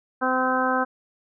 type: harmonic tone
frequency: 257.4 Hz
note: C4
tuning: 28 cents flat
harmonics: 1 / 2 / 3 / 4 / 5 / 6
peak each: -27 / -27 / -27 / -27 / -27 / -27 dBFS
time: 0.21-0.85 s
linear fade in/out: 20 ms
effects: none